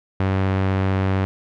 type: tone with low-pass filter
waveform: sawtooth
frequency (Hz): 95.6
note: G2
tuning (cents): -43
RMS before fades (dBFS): -20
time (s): 0.2-1.25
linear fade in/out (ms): 0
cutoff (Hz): 2300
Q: 0.85
effects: none